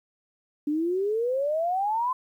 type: exponential sweep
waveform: sine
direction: up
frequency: 288.6 to 1041 Hz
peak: -23 dBFS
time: 0.67-2.13 s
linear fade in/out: 5 ms
effects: 10-bit